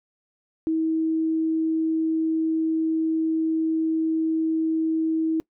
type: tone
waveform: sine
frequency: 320.8 Hz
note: E4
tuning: 47 cents flat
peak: -20 dBFS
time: 0.67-5.4 s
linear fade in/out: 0 ms
effects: noise-tail reverb RT60 0.1 s tail -23 dB re dry